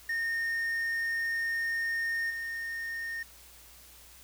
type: tone with level steps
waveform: triangle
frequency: 1835 Hz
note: A#6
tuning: 28 cents flat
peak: -27 / -32 dBFS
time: 0.09-3.23 s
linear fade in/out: 5 ms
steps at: 2.3 s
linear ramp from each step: 5 ms
effects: added 60 Hz sine -59 dBFS peak until 4.23 s + white hiss -54 dBFS RMS until 4.23 s